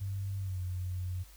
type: tone with pitch glide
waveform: sine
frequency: 98 to 90.91 Hz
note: G2 to F#2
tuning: 0 to -30 cents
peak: -33 dBFS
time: 0-1.24 s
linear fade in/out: 20 ms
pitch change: -130 cents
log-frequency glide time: 0.39-0.6 s
effects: added 50 Hz sine -53 dBFS peak until 1.36 s + white hiss -59 dBFS RMS until 1.36 s